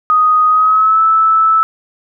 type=tone with pitch glide; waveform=sine; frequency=1247 to 1311.3 Hz; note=D#6 to E6; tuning=+3 to -9 cents; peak=-7 dBFS; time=0.1-1.63 s; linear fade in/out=0 ms; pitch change=+88 cents; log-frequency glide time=0.48-1.01 s; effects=none